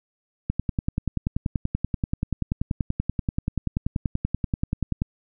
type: click train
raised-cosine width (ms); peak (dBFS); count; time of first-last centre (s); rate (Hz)
5; -11; 48; 0.5-5.019; 10.4
effects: none